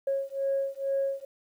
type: beating tone pair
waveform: sine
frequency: 546 / 548.2 Hz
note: C#5 / C#5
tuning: -26 / -19 cents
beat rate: 2.2 Hz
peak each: -29 dBFS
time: 0.07-1.25 s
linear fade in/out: 5 ms
effects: tanh soft clip ceiling -20 dBFS + 10-bit